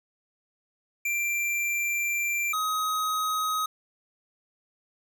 square tone pair in turn, 2360 / 1262.9 Hz, D7 / D#6, +8 / +25 cents, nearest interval major seventh, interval 1083 cents, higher first, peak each -26 dBFS, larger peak neither, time 1.05-2.53 / 2.53-3.66 s, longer first, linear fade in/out 5 ms, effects none

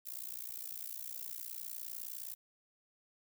violet noise with amplitude modulation, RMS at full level -40 dBFS, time 0.05-2.35 s, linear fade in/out 20 ms, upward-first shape sine, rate 59.6 Hz, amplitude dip 100%, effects none

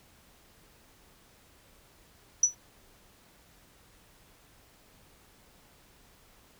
sine tone with exponential decay, 5920 Hz, F#8, in tune, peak -15 dBFS, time 2.43-2.55 s, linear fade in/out 5 ms, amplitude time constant 24 ms, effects pink hiss -60 dBFS RMS until 6.59 s

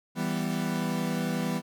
40% pulse chord, E minor, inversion none, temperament equal, 164.81 / 196 / 246.9 Hz, E3 / G3 / B3, 0 / 0 / 0 cents, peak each -31 dBFS, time 0.15-1.62 s, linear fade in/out 50 ms, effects none

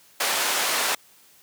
pink band-pass noise, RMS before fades -24 dBFS, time 0.2-0.95 s, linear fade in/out 5 ms, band 710 to 14000 Hz, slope 12 dB/octave, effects white hiss -55 dBFS RMS until 1.42 s + high-pass 80 Hz 12 dB/octave

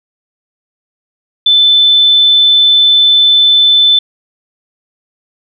sine tone, 3520 Hz, A7, in tune, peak -4 dBFS, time 1.46-3.99 s, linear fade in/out 5 ms, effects none

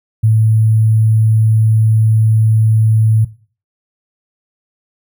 sine tone with sample-and-hold, 110 Hz, A2, in tune, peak -7 dBFS, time 0.23-3.25 s, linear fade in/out 10 ms, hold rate 11025 Hz, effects noise-tail reverb RT60 0.4 s tail -18 dB re dry

